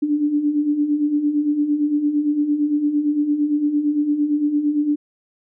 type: beating tone pair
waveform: sine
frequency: 288 / 296.8 Hz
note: D4 / D4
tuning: -34 / +18 cents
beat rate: 8.8 Hz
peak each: -24 / -17 dBFS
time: 0.02-4.96 s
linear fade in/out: 10 ms
effects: none